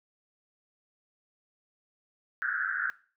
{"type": "band-pass noise", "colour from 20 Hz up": "pink", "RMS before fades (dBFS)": -31, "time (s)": [2.42, 2.9], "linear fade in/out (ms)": 0, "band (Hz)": [1400, 1700], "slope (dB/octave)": 96, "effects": ["noise-tail reverb RT60 0.4 s tail -19 dB re dry"]}